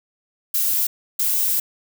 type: noise bursts at uneven times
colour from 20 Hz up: violet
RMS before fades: -20 dBFS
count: 2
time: 0.54-0.87 / 1.19-1.6 s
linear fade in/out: 5 ms
effects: none